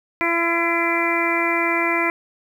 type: harmonic tone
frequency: 337.8 Hz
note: E4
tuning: 42 cents sharp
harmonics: 1 / 2 / 3 / 4 / 5 / 6 / 7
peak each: -24 / -27 / -25 / -28 / -31 / -23 / -24 dBFS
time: 0.21-2.1 s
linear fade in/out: 0 ms
effects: 8-bit